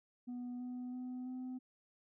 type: tone with pitch steps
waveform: sine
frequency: 245.8 / 248.8 / 251.8 / 254.9 Hz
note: B3 / B3 / B3 / C4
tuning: -8 / +13 / +34 / -45 cents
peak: -38 dBFS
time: 0.27-1.59 s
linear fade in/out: 20 ms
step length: 330 ms
effects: tanh soft clip ceiling -40 dBFS